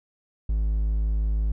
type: tone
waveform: triangle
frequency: 53 Hz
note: G#1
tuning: 36 cents sharp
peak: -19 dBFS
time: 0.49-1.52 s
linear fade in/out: 5 ms
effects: none